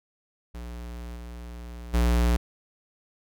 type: tone with level steps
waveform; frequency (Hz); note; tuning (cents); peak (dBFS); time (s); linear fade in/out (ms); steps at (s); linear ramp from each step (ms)
square; 59.3; A#1; +30; -36 / -38 / -20; 0.54-2.37; 10; 1.15 / 1.93; 20
effects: none